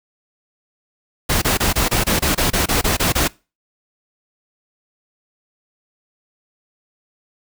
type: noise bursts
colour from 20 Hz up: pink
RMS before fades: -17 dBFS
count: 13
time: 1.29-3.28 s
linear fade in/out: 10 ms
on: 130 ms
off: 25 ms
effects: noise-tail reverb RT60 0.3 s tail -23 dB re dry